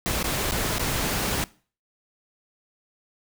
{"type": "noise with dropouts", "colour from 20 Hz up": "pink", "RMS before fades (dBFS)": -26, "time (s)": [0.06, 1.44], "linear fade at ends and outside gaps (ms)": 0, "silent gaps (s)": [[0.228, 0.242], [0.511, 0.52], [0.783, 0.795]], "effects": ["noise-tail reverb RT60 0.4 s tail -21 dB re dry"]}